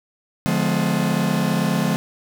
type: chord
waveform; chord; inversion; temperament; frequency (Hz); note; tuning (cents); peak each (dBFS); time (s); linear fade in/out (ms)
45% pulse; D diminished seventh; none; just; 146.83 / 176.2 / 211.4 / 253.7; D3 / F3 / Ab3 / Cb4; 0 / +16 / +31 / +47; -25 / -22 / -23 / -26; 0.46-1.96; 0
effects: none